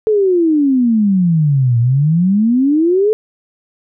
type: exponential two-way sweep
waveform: sine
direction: down then up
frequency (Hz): 442.5 to 115.2 to 442.5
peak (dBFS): -9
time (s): 0.07-3.13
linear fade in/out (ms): 0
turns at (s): 1.79
effects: none